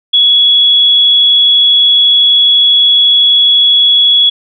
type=tone; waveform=sine; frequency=3367 Hz; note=G#7; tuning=23 cents sharp; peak=-4 dBFS; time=0.13-4.3 s; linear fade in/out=10 ms; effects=none